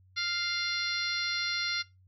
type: harmonic tone with a mistuned harmonic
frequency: 698.5 Hz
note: F5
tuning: in tune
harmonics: 2 / 3 / 4 / 5 / 6 / 7 / 8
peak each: -37 / -35 / -43 / -38 / -33 / -40 / -41 dBFS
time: 0.16-1.83 s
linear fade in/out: 20 ms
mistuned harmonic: 7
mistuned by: -23 cents
effects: noise-tail reverb RT60 0.2 s tail -18 dB re dry + added 93 Hz sine -58 dBFS peak until 2.07 s